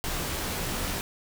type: noise with comb filter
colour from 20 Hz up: pink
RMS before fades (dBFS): -31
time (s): 0.04-1.01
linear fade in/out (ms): 0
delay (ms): 19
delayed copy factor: -0.6
effects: none